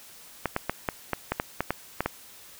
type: clicks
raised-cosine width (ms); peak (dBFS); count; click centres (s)
0.5; -10; 11; 0.457 / 0.564 / 0.696 / 0.888 / 1.133 / 1.32 / 1.399 / 1.606 / 1.706 / 2.006 / 2.06
effects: white hiss -49 dBFS RMS until 2.59 s